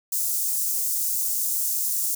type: high-pass noise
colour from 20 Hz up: white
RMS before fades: -25 dBFS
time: 0.12-2.15 s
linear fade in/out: 5 ms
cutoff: 6400 Hz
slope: 24 dB/octave
effects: none